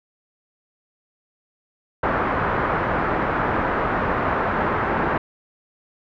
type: low-pass noise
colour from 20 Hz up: white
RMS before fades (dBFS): -22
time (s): 2.03-5.18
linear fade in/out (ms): 5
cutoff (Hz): 1500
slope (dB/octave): 24
effects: none